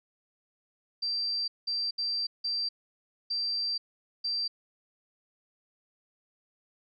sine tone bursts at uneven times, 4699 Hz, D8, in tune, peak -28 dBFS, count 6, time 1.02-1.48 / 1.67-1.91 / 1.98-2.27 / 2.44-2.69 / 3.3-3.78 / 4.24-4.48 s, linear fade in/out 10 ms, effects none

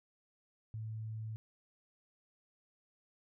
sine tone, 110 Hz, A2, in tune, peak -39 dBFS, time 0.74-1.36 s, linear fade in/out 0 ms, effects none

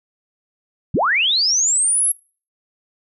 sine linear sweep, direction up, 77.78 to 11310 Hz, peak -14 dBFS, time 0.94-2.12 s, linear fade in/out 5 ms, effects noise-tail reverb RT60 0.4 s tail -25 dB re dry

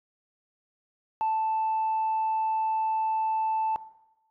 sine tone, 880 Hz, A5, in tune, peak -22 dBFS, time 1.21-3.76 s, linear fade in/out 0 ms, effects noise-tail reverb RT60 0.9 s tail -17 dB re dry + tanh soft clip ceiling -21 dBFS

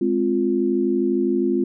sine chord, F minor, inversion first, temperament just, 209.5 / 261.9 / 349.2 Hz, Ab3 / C4 / F4, +15 / +2 / 0 cents, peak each -24 / -22 / -20 dBFS, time 0.01-1.64 s, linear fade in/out 5 ms, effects none

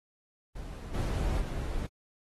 brown noise with level steps, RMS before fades -40 / -30 / -34 dBFS, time 0.55-1.87 s, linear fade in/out 10 ms, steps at 0.94 / 1.4 s, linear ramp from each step 5 ms, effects AAC 32 kbps

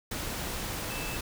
sine tone in noise, 2634 Hz, E7, 2 cents flat, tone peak -40 dBFS, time 0.9-1.17 s, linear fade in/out 5 ms, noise pink, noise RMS -35 dBFS, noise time 0.11-1.21 s, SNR -8 dB, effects none

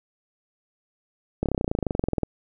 slowing click train, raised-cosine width 2 ms, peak -10 dBFS, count 22, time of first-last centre 1.43-2.233 s, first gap 28 ms, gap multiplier 1.03, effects none

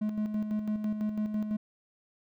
triangle tone with tremolo, 212.7 Hz, G#3, 42 cents sharp, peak -25 dBFS, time 0.01-1.57 s, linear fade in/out 10 ms, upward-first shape square, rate 6 Hz, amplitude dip 50%, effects none

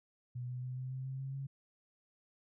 sine tone with pitch steps, 123.47 / 125.27 / 127.09 / 128.94 / 130.81 / 132.71 / 134.64 / 136.6 Hz, B2 / B2 / C3 / C3 / C3 / C3 / C3 / C#3, 0 / +25 / -50 / -25 / 0 / +25 / +50 / -25 cents, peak -38 dBFS, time 0.35-1.47 s, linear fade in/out 10 ms, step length 140 ms, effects none

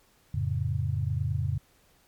sine chord, F augmented, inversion none, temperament equal with one note detuned, 88.32 / 110 / 138.59 Hz, F2 / A2 / C#3, +20 / 0 / 0 cents, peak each -30 dBFS, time 0.34-1.58 s, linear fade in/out 5 ms, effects pink hiss -63 dBFS RMS until 2.07 s + MP3 96 kbps

